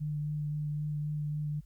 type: tone with vibrato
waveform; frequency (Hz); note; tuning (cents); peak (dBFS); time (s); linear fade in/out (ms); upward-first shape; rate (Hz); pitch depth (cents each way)
sine; 149.6; D3; +32; -31; 0-1.61; 20; sine; 3.8; 13
effects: added 50 Hz sine -52 dBFS peak until 1.65 s + white hiss -75 dBFS RMS until 1.65 s